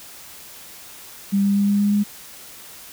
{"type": "tone with pitch steps", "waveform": "sine", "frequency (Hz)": [198.6, 199.98, 201.4, 202.8, 204.2, 205.6], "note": ["G3", "G3", "G3", "G#3", "G#3", "G#3"], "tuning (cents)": [23, 35, 47, -41, -29, -17], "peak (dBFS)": -15, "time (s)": [1.32, 2.04], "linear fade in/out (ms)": 20, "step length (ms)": 120, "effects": ["white hiss -41 dBFS RMS until 2.92 s"]}